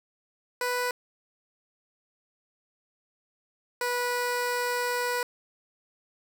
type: tone pair in turn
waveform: 15% pulse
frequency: 493.7 / 489.4 Hz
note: B4 / B4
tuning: -1 / -16 cents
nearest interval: unison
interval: 15 cents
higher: first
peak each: -20 dBFS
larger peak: neither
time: 0.61-0.91 / 3.81-5.23 s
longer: second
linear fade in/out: 2 ms
effects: none